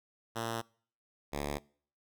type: tone pair in turn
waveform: 5% pulse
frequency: 114.6 / 72.4 Hz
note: A#2 / D2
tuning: -29 / -24 cents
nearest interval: minor sixth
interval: 795 cents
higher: first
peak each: -23 dBFS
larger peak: neither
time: 0.35-0.62 / 1.32-1.59 s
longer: neither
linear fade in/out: 20 ms
effects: noise-tail reverb RT60 0.5 s tail -24 dB re dry